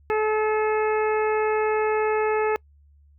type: harmonic tone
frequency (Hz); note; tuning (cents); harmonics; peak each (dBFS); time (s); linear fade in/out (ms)
430.8; A4; -37; 1 / 2 / 3 / 4 / 5 / 6; -21 / -27 / -31 / -33 / -35 / -37; 0.1-2.56; 0
effects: noise-tail reverb RT60 0.1 s tail -26 dB re dry + added 72 Hz sine -52 dBFS peak until 3.18 s